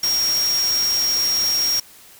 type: tone in noise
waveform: sine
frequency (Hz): 5588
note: F8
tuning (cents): 0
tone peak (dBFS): -17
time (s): 0.03-1.8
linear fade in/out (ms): 5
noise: white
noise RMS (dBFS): -28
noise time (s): 0.03-1.8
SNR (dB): +8
effects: white hiss -46 dBFS RMS until 2.19 s